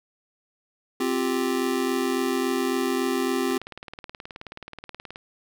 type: chord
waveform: square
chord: C suspended fourth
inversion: none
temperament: just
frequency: 261.6 / 348.8 / 392.4 Hz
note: C4 / F4 / G4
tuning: 0 / -2 / +2 cents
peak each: -27 / -29 / -28 dBFS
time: 1-3.58 s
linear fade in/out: 5 ms
type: click train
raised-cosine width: 0.3 ms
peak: -22 dBFS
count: 32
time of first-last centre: 3.51-5.159 s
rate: 18.8 Hz
effects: none